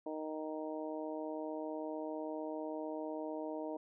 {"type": "harmonic tone", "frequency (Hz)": 155.56, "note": "D#3", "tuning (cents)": 0, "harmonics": [2, 3, 4, 5, 6], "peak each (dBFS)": [-42, -45, -43, -51, -49], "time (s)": [0.06, 3.77], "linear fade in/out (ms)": 5, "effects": []}